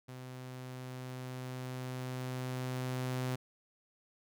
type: tone with level ramp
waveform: sawtooth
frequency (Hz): 127.8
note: C3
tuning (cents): -40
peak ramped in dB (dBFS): -41 to -29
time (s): 0.08-3.36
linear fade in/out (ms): 10
effects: none